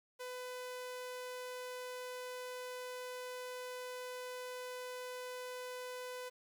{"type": "tone", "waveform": "sawtooth", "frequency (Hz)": 501, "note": "B4", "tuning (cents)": 25, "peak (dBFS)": -39, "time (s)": [0.19, 6.3], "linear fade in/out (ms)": 20, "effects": ["11-bit"]}